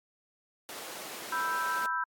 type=noise; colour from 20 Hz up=pink; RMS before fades=-40 dBFS; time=0.69-1.86 s; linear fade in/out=0 ms
type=chord; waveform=sine; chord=E minor; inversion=second; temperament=equal; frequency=987.8 / 1318.5 / 1568 Hz; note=B5 / E6 / G6; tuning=0 / 0 / 0 cents; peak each=-33 dBFS; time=1.32-2.04 s; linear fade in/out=5 ms
effects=high-pass 400 Hz 12 dB/octave + AAC 64 kbps